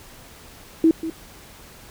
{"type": "tone with echo", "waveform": "sine", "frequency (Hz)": 324.2, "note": "E4", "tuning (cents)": -29, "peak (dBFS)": -11, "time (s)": [0.84, 0.91], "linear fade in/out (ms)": 2, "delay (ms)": 190, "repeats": 1, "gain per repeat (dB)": -13, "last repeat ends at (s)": 1.1, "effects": ["pink hiss -45 dBFS RMS until 1.9 s"]}